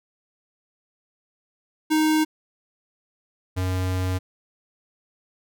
square tone pair in turn, 311.1 / 92.49 Hz, D#4 / F#2, 0 / 0 cents, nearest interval octave + major sixth, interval 2100 cents, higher first, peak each -18 / -23 dBFS, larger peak first, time 1.9-2.25 / 3.56-4.19 s, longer second, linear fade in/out 20 ms, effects none

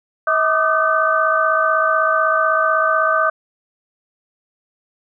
sine tone cluster, 639 / 1182 / 1238 / 1528 Hz, D#5 / D6 / D#6 / G6, +46 / +11 / -9 / -45 cents, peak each -19 dBFS, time 0.27-3.3 s, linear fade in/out 5 ms, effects none

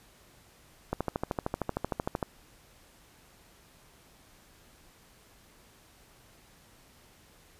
click train, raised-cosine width 1 ms, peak -15 dBFS, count 18, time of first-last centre 0.93-2.228 s, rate 13.1 Hz, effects pink hiss -59 dBFS RMS until 7.59 s + resampled to 32000 Hz

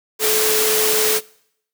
sine tone in noise, 433.1 Hz, A4, 27 cents flat, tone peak -20 dBFS, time 0.19-1.21 s, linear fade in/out 50 ms, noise white, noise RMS -18 dBFS, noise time 0.19-1.21 s, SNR -5 dB, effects noise-tail reverb RT60 0.7 s tail -23 dB re dry + high-pass 200 Hz 12 dB/octave

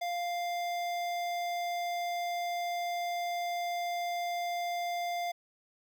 square tone with notch filter, 698.5 Hz, F5, in tune, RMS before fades -34 dBFS, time 0.01-5.32 s, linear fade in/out 10 ms, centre 9500 Hz, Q 1.1, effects none

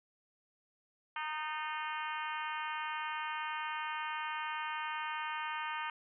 harmonic tone with a mistuned harmonic, 308.4 Hz, D#4, 15 cents flat, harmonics 3 / 4 / 5 / 6 / 7 / 8 / 9 / 10, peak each -40 / -42 / -44 / -46 / -47 / -48 / -49 / -50 dBFS, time 1.16-5.9 s, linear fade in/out 2 ms, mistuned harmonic 6, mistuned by -35 cents, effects none

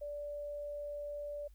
sine tone, 583 Hz, D5, 13 cents flat, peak -39 dBFS, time 0.01-1.48 s, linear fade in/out 10 ms, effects added 50 Hz sine -55 dBFS peak until 1.54 s + white hiss -75 dBFS RMS until 1.54 s

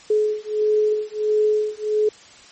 sine beating tone pair, 425.2 / 426.7 Hz, G#4 / G#4, +41 / +47 cents, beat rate 1.5 Hz, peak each -20 dBFS, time 0.1-2.09 s, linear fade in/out 5 ms, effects white hiss -46 dBFS RMS until 2.51 s + MP3 32 kbps

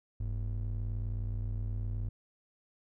triangle ring-modulated tone, 73.42 Hz, D2, in tune, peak -27 dBFS, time 0.2-2.09 s, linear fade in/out 5 ms, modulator 29.6 Hz, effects none

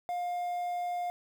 triangle tone with quantisation, 708 Hz, F5, 23 cents sharp, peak -29 dBFS, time 0.09-1.1 s, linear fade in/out 0 ms, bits 9, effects none

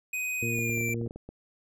square tone with pitch glide, 2503 to 2349 Hz, D#7 to D7, +10 to 0 cents, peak -30 dBFS, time 0.13-0.94 s, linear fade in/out 5 ms, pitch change -110 cents, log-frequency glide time 0.47-0.81 s
harmonic tone, 116.54 Hz, A#2, in tune, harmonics 1 / 2 / 3 / 4, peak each -32 / -35 / -37 / -38 dBFS, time 0.42-1.08 s, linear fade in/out 5 ms
clicks, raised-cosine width 2 ms, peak -28 dBFS, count 11, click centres 0.588 / 0.696 / 0.776 / 0.81 / 0.891 / 0.944 / 1.014 / 1.063 / 1.109 / 1.16 / 1.29 s
effects none

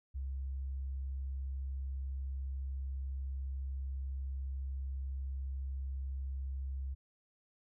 sine tone, 67 Hz, C2, 42 cents sharp, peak -36 dBFS, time 0.14-6.95 s, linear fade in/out 20 ms, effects none

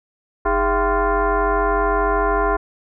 sine tone with frequency modulation, 314.4 Hz, D#4, 18 cents sharp, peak -15 dBFS, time 0.45-2.57 s, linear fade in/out 10 ms, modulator 361 Hz, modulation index 2.9, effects none

